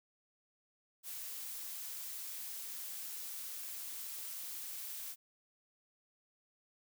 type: noise with amplitude modulation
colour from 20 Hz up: blue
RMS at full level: -43 dBFS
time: 1.03-5.16 s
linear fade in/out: 50 ms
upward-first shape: sine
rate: 268 Hz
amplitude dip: 30%
effects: none